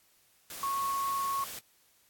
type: tone in noise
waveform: sine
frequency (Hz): 1101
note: C#6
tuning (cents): -12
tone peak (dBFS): -29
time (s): 0.63-1.44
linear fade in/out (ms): 2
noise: white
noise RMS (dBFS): -42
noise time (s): 0.5-1.59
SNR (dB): +10
effects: white hiss -66 dBFS RMS until 2.09 s + AAC 64 kbps